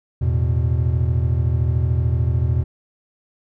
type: chord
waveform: triangle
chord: E suspended fourth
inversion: none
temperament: equal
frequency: 82.41 / 110 / 123.47 Hz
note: E2 / A2 / B2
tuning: 0 / 0 / 0 cents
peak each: -17 / -22 / -18 dBFS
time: 0.21-2.64 s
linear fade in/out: 10 ms
effects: none